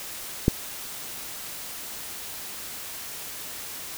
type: click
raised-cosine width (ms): 3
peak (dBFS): -4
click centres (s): 0.481
effects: white hiss -37 dBFS RMS until 3.97 s